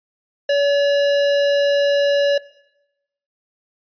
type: tone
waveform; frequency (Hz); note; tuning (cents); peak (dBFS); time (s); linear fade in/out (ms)
square; 569; C#5; +45; -15; 0.49-2.38; 5
effects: noise-tail reverb RT60 0.9 s tail -20 dB re dry + resampled to 11025 Hz